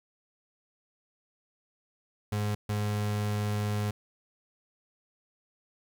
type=tone bursts at uneven times; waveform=35% pulse; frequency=104.4 Hz; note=G#2; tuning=10 cents sharp; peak=-26 dBFS; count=2; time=2.32-2.55 / 2.69-3.91 s; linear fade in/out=5 ms; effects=11-bit